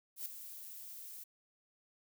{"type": "noise with ADSR envelope", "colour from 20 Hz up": "violet", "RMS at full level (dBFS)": -39, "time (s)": [0.16, 1.24], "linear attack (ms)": 98, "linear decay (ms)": 4, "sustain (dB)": -10, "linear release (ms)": 9, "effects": []}